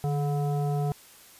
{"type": "tone with frequency modulation", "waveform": "sine", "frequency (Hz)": 148.4, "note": "D3", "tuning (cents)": 18, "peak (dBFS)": -24, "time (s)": [0.04, 0.92], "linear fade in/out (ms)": 0, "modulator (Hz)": 575, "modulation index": 0.68, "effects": ["white hiss -52 dBFS RMS until 1.39 s", "resampled to 32000 Hz"]}